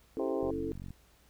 sine chord, A major, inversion first, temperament just, 275 / 330 / 440 Hz, C#4 / E4 / A4, -14 / +2 / 0 cents, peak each -38 / -37 / -37 dBFS, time 0.17-0.72 s, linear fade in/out 0 ms
harmonic tone, 130.81 Hz, C3, in tune, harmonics 3 / 4 / 5 / 6 / 7 / 8, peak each -35 / -36 / -42 / -44 / -50 / -48 dBFS, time 0.19-0.51 s, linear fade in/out 5 ms
click train, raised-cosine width 5 ms, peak -32 dBFS, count 23, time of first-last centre 0.43-0.906 s, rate 46.2 Hz
effects added 60 Hz sine -65 dBFS peak until 1.29 s + pink hiss -65 dBFS RMS until 1.29 s

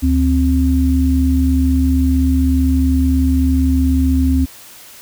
sine tone pair together, 73.42 / 262.3 Hz, D2 / C4, 0 / +4 cents, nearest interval octave + minor seventh, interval 2204 cents, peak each -13 / -14 dBFS, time 0.02-4.46 s, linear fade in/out 20 ms, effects white hiss -39 dBFS RMS until 5.01 s

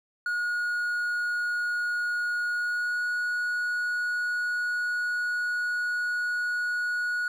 triangle tone with pitch glide, 1445 to 1456.7 Hz, F#6 to F#6, -41 to -27 cents, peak -24 dBFS, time 0.26-7.28 s, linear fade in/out 2 ms, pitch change +14 cents, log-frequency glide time 2.49-3.04 s, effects none

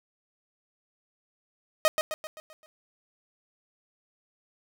sawtooth tone with echo, 624 Hz, D#5, 5 cents sharp, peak -14 dBFS, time 1.85-1.88 s, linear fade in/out 0 ms, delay 130 ms, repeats 6, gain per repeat -6 dB, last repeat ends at 2.66 s, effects none

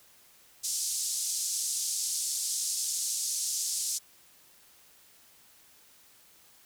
pink band-pass noise, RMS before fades -32 dBFS, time 0.63-3.99 s, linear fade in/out 20 ms, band 5400 to 10000 Hz, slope 24 dB/octave, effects white hiss -59 dBFS RMS until 6.65 s

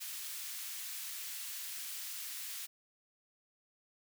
white high-pass noise, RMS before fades -43 dBFS, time 0-2.67 s, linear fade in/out 20 ms, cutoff 1800 Hz, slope 12 dB/octave, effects none

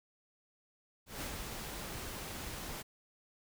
pink noise with ADSR envelope, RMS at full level -40 dBFS, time 1.06-2.83 s, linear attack 160 ms, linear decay 110 ms, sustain -3 dB, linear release 21 ms, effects none

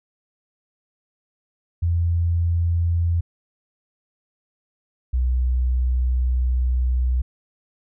sine tone pair in turn, 85 / 62.56 Hz, F2 / B1, -46 / +23 cents, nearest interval perfect fourth, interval 531 cents, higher first, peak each -17 dBFS, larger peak neither, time 1.82-3.21 / 5.13-7.22 s, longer second, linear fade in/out 10 ms, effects none

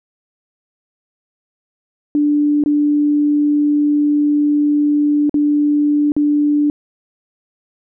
sine tone with dropouts, 294.1 Hz, D4, 3 cents sharp, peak -11 dBFS, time 2.15-6.7 s, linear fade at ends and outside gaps 1 ms, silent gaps 2.638-2.66 / 5.295-5.342 / 6.12-6.165 s, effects none

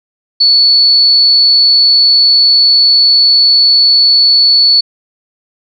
sine tone, 4435 Hz, C#8, in tune, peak -4 dBFS, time 0.4-4.81 s, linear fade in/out 10 ms, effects none

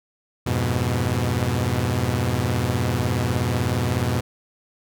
sawtooth chord, F diminished, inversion none, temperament equal, 87.31 / 103.83 / 123.47 Hz, F2 / Ab2 / Cb3, 0 / 0 / 0 cents, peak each -22 / -22 / -19 dBFS, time 0.46-4.21 s, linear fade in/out 10 ms, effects none

